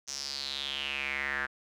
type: tone with band-pass filter sweep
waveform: square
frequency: 69.2 Hz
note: C#2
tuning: 2 cents flat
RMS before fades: -35 dBFS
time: 0.07-1.47 s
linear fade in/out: 20 ms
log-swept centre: 6000 to 1600 Hz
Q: 6.2
effects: none